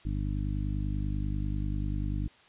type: harmonic tone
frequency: 50.2 Hz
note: G1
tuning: 42 cents sharp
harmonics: 1 / 2 / 3 / 4 / 5 / 6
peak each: -31 / -34 / -38 / -40 / -43 / -41 dBFS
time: 0.05-2.28 s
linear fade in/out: 5 ms
effects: white hiss -58 dBFS RMS until 2.48 s + resampled to 8000 Hz